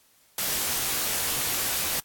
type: noise with comb filter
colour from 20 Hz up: white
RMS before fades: -27 dBFS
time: 0.38-2 s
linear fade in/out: 2 ms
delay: 18 ms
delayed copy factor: -0.8
effects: white hiss -61 dBFS RMS until 2.04 s + AAC 64 kbps

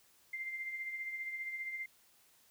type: tone with tremolo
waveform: sine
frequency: 2093 Hz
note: C7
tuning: in tune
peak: -36 dBFS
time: 0.33-1.86 s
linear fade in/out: 5 ms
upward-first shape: triangle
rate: 15 Hz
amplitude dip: 55%
effects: white hiss -67 dBFS RMS until 2.5 s

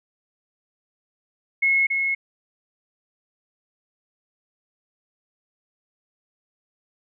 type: tone with echo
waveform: sine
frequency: 2175 Hz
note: C#7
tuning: 33 cents flat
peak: -16 dBFS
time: 1.62-1.87 s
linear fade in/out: 10 ms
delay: 280 ms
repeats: 1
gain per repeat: -4 dB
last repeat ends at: 2.15 s
effects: none

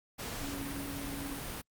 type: tone in noise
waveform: sine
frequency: 279.4 Hz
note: C#4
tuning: 14 cents sharp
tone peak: -40 dBFS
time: 0.41-1.4 s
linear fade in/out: 20 ms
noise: pink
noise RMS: -40 dBFS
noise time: 0.18-1.62 s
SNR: -3 dB
effects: Opus 48 kbps

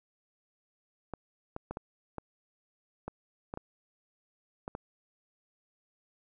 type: clicks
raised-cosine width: 1 ms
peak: -23 dBFS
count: 10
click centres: 1.137 / 1.564 / 1.71 / 1.771 / 2.183 / 3.08 / 3.539 / 3.574 / 4.679 / 4.751 s
effects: none

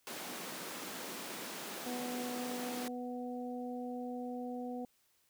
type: high-pass noise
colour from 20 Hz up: pink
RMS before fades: -44 dBFS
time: 0.07-2.88 s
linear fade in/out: 0 ms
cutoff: 200 Hz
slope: 24 dB/octave
type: harmonic tone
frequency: 246.9 Hz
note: B3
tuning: in tune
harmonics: 1 / 2 / 3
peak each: -40 / -44 / -46 dBFS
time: 1.86-4.85 s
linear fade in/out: 2 ms
effects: white hiss -73 dBFS RMS until 5.29 s

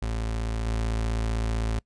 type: tone with level steps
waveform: 35% pulse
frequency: 55.7 Hz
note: A1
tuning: 22 cents sharp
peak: -25 / -23 dBFS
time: 0.02-1.79 s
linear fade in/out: 5 ms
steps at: 0.66 s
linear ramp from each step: 10 ms
effects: noise-tail reverb RT60 0.1 s tail -23 dB re dry + resampled to 22050 Hz

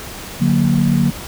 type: chord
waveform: sine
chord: D augmented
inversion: none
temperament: equal with one note detuned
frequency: 146.83 / 182.98 / 233.1 Hz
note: D3 / F#3 / A#3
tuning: 0 / -19 / 0 cents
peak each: -16 dBFS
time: 0.4-1.11 s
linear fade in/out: 20 ms
effects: pink hiss -31 dBFS RMS until 1.27 s

